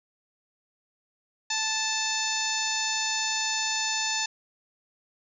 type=harmonic tone with a mistuned harmonic; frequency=877 Hz; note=A5; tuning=6 cents flat; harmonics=1 / 2 / 3 / 4 / 5 / 6 / 7 / 8; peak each=-34 / -34 / -34 / -34 / -34 / -34 / -34 / -34 dBFS; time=1.5-4.26 s; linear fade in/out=5 ms; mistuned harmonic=4; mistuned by=+49 cents; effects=none